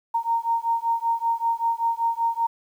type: beating tone pair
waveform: sine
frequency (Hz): 921 / 926.2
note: A#5 / A#5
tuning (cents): -21 / -11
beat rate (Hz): 5.2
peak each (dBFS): -24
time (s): 0.14-2.47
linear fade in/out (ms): 10
effects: 9-bit